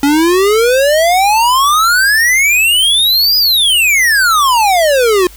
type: exponential two-way sweep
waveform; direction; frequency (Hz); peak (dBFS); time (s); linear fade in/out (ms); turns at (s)
square; up then down; 277.2 to 5000 to 349.7; -8; 0.03-5.27; 2; 3.37
effects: added 50 Hz sine -35 dBFS peak until 5.36 s + white hiss -39 dBFS RMS until 5.36 s